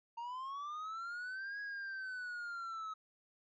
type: linear two-way sweep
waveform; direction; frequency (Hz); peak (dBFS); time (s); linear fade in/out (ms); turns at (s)
triangle; up then down; 920 to 1661.2 to 1278; -39; 0.17-2.94; 10; 1.6
effects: resampled to 16000 Hz